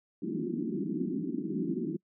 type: band-pass noise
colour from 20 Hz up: white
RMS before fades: -33 dBFS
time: 0.22-1.97 s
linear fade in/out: 10 ms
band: 160 to 370 Hz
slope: 96 dB/octave
effects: noise-tail reverb RT60 0.1 s tail -26 dB re dry